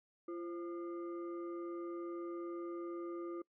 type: tone with frequency modulation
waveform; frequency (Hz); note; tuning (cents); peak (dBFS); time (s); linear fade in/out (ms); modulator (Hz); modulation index
sine; 342.8; F4; -32; -40; 0.28-3.42; 5; 868; 0.51
effects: noise-tail reverb RT60 0.1 s tail -23 dB re dry